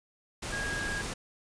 sine tone in noise, 1638 Hz, G#6, 24 cents flat, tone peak -33 dBFS, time 0.52-1.02 s, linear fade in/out 10 ms, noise pink, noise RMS -36 dBFS, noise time 0.42-1.14 s, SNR 0 dB, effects resampled to 22050 Hz

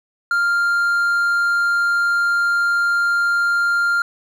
triangle tone, 1396.9 Hz, F6, in tune, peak -13 dBFS, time 0.31-4.02 s, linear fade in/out 2 ms, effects none

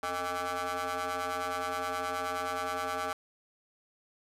20% pulse ring-modulated tone, 177.5 Hz, F3, 28 cents sharp, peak -24 dBFS, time 0.03-3.13 s, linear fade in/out 2 ms, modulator 981 Hz, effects resampled to 32000 Hz

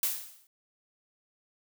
blue noise with exponential decay, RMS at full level -26 dBFS, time 0.03-0.47 s, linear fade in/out 2 ms, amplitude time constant 95 ms, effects none

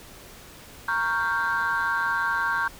sine chord, G half-diminished seventh, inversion first, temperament equal, 932.3 / 1108.7 / 1396.9 / 1568 Hz, Bb5 / Db6 / F6 / G6, 0 / 0 / 0 / 0 cents, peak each -28 / -28 / -29 / -24 dBFS, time 0.88-2.68 s, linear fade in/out 5 ms, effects tanh soft clip ceiling -17 dBFS + pink hiss -46 dBFS RMS until 2.79 s

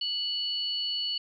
sine tone pair together, 2951 / 4422 Hz, F#7 / C#8, -5 / -5 cents, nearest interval perfect fifth, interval 700 cents, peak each -31 / -31 dBFS, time 0.01-1.18 s, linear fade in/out 5 ms, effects none

